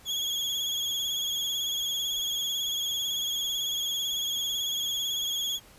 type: tone with vibrato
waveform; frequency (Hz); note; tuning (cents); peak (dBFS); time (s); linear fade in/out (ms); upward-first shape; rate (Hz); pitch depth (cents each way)
35% pulse; 3322; G#7; 0; -26; 0.05-5.6; 50; sine; 18; 47
effects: pink hiss -54 dBFS RMS until 5.78 s + resampled to 32000 Hz